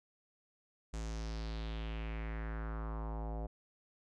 square tone with low-pass filter sweep, 55 Hz, A1, in tune, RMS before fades -40 dBFS, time 0.93-3.47 s, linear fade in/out 10 ms, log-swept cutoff 7500 to 670 Hz, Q 2.9, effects none

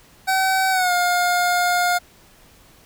25% pulse tone with pitch glide, 762 to 711 Hz, G5 to F5, -49 to +31 cents, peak -13 dBFS, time 0.27-1.99 s, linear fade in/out 20 ms, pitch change -120 cents, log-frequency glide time 0.71-0.92 s, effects pink hiss -51 dBFS RMS until 2.85 s

